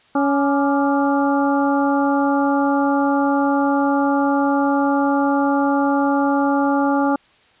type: harmonic tone with a mistuned harmonic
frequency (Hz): 280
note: C#4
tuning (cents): +18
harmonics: 1 / 2 / 3 / 4 / 5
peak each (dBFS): -17 / -23 / -21 / -26 / -28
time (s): 0.15-7.16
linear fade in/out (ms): 5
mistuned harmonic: 4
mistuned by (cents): +83
effects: white hiss -54 dBFS RMS until 7.6 s + resampled to 8000 Hz